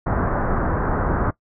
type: low-pass noise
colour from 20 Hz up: pink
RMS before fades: -21 dBFS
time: 0.06-1.31 s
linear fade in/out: 10 ms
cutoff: 1600 Hz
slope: 48 dB/octave
effects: noise-tail reverb RT60 0.1 s tail -19 dB re dry